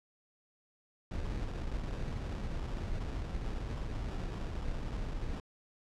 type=noise with sample-and-hold; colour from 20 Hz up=brown; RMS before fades=-37 dBFS; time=1.11-5.4 s; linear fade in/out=2 ms; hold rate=2100 Hz; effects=low-pass 6000 Hz 12 dB/octave

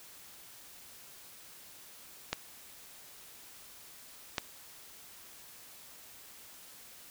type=clicks; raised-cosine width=0.2 ms; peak=-13 dBFS; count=2; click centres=2.33 / 4.382 s; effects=white hiss -53 dBFS RMS until 7.1 s

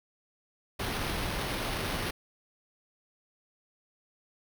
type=noise with sample-and-hold; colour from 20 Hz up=pink; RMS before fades=-33 dBFS; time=0.79-2.11 s; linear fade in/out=10 ms; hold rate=7350 Hz; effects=none

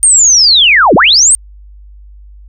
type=linear two-way sweep; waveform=sine; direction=down then up; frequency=8870 to 139.8 to 8870 Hz; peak=-3 dBFS; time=0.03-1.35 s; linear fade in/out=0 ms; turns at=0.95 s; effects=added 50 Hz sine -32 dBFS peak until 2.48 s

